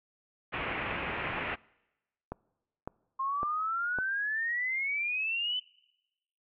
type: low-pass noise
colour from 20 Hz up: white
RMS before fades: -35 dBFS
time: 0.52-1.56 s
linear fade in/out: 20 ms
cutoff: 2700 Hz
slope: 48 dB/octave
type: click train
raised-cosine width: 1 ms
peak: -22 dBFS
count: 4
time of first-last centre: 2.32-3.987 s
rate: 1.8 Hz
type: exponential sweep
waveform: sine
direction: up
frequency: 1058 to 3045 Hz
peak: -29 dBFS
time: 3.19-5.6 s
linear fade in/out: 10 ms
effects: noise-tail reverb RT60 1.0 s tail -25 dB re dry